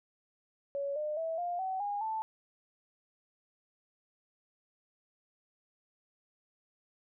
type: tone with pitch steps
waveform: sine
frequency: 561 / 604.7 / 651.9 / 702.7 / 757.5 / 816.6 / 880.3 Hz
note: C#5 / D#5 / E5 / F5 / F#5 / G#5 / A5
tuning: +21 / -50 / -19 / +10 / +40 / -29 / +1 cents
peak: -32 dBFS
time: 0.75-2.22 s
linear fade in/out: 0 ms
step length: 210 ms
effects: none